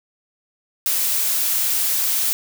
blue noise, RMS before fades -20 dBFS, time 0.86-2.33 s, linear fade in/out 0 ms, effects none

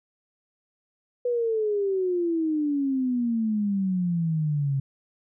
sine exponential sweep, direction down, 493.9 to 134.7 Hz, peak -22 dBFS, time 1.25-4.8 s, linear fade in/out 5 ms, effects none

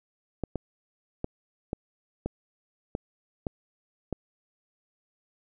clicks, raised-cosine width 2 ms, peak -16 dBFS, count 8, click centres 0.437 / 0.557 / 1.244 / 1.731 / 2.26 / 2.951 / 3.468 / 4.127 s, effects none

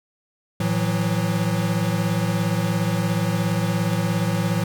square tone cluster, 111.6 / 164.4 / 181.5 Hz, A2 / E3 / F#3, +25 / -4 / -33 cents, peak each -25 dBFS, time 0.6-4.64 s, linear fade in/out 5 ms, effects none

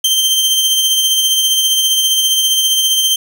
sawtooth tone with tremolo, 3136 Hz, G7, in tune, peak -6 dBFS, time 0.04-3.16 s, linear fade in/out 5 ms, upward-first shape sine, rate 15 Hz, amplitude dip 35%, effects none

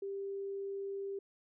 sine tone, 394.7 Hz, G4, 12 cents sharp, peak -37 dBFS, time 0.02-1.19 s, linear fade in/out 5 ms, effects none

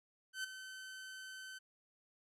sawtooth tone with ADSR envelope, 1530 Hz, G6, 42 cents flat, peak -33 dBFS, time 0.33-1.59 s, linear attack 110 ms, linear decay 9 ms, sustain -11 dB, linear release 16 ms, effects low-pass 11000 Hz 12 dB/octave

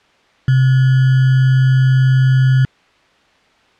sine tone with sample-and-hold, 130.81 Hz, C3, in tune, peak -8 dBFS, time 0.48-2.65 s, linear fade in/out 2 ms, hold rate 1575 Hz, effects white hiss -52 dBFS RMS until 3.79 s + low-pass 3000 Hz 12 dB/octave

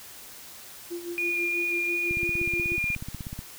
sine tone with tremolo, 345.9 Hz, F4, 17 cents flat, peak -30 dBFS, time 0.9-2.77 s, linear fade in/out 20 ms, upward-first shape sine, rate 6.1 Hz, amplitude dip 70%
sine tone with vibrato, 2429 Hz, D#7, 42 cents flat, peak -25 dBFS, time 1.18-2.95 s, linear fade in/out 0 ms, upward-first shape square, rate 2.8 Hz, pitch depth 12 cents each way
click train, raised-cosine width 5 ms, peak -23 dBFS, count 22, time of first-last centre 2.11-3.39 s, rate 16.4 Hz
effects white hiss -45 dBFS RMS until 3.58 s

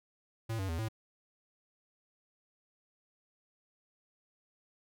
square tone with pitch steps, 112.9 / 95.8 / 82.1 / 110.9 Hz, A2 / G2 / E2 / A2, +45 / -39 / -6 / +14 cents, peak -34 dBFS, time 0.49-0.886 s, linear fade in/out 10 ms, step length 99 ms, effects none

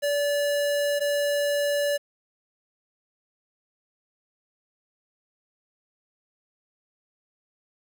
square tone pair in turn, 577 / 577 Hz, D5 / D5, -31 / -31 cents, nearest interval unison, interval 0 cents, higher neither, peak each -23 dBFS, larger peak neither, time 0.02-1 / 1-1.98 s, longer neither, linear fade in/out 20 ms, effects 9-bit

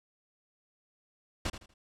pink noise with echo, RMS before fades -32 dBFS, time 1.45-1.5 s, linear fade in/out 5 ms, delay 80 ms, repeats 3, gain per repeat -11 dB, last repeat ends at 1.74 s, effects low-pass 7000 Hz 12 dB/octave

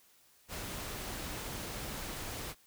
pink noise, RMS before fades -41 dBFS, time 0.48-2.55 s, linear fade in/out 50 ms, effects white hiss -65 dBFS RMS until 2.66 s

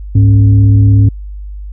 sine tone with frequency modulation, 103.83 Hz, G#2, in tune, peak -3 dBFS, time 0.15-1.09 s, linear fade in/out 5 ms, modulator 171 Hz, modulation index 0.45, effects added 50 Hz sine -22 dBFS peak until 1.72 s

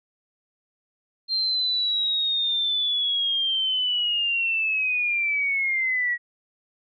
sine linear sweep, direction down, 4186 to 1911 Hz, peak -21 dBFS, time 1.28-6.18 s, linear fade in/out 50 ms, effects none

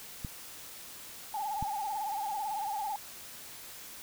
clicks, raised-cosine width 5 ms, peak -24 dBFS, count 2, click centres 0.248 / 1.626 s
sine tone with vibrato, 830.6 Hz, G#5, in tune, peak -32 dBFS, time 1.34-2.96 s, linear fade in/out 2 ms, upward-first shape sine, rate 18 Hz, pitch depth 96 cents each way
effects white hiss -47 dBFS RMS until 4.02 s

